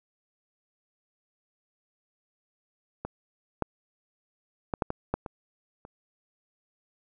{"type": "clicks", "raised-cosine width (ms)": 1, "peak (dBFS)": [-19, -12, -14, -11, -16, -12, -22, -30], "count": 8, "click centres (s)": [3.05, 3.623, 4.738, 4.822, 4.904, 5.14, 5.262, 5.851], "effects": []}